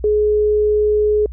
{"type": "tone", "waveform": "sine", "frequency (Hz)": 421.6, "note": "G#4", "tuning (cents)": 26, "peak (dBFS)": -12, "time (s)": [0.04, 1.26], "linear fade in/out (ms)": 2, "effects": ["added 60 Hz sine -27 dBFS peak until 1.32 s"]}